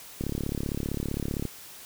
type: click train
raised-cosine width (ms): 3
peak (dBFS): -17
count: 45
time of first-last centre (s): 0.21-1.453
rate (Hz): 35.4
effects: white hiss -46 dBFS RMS until 1.85 s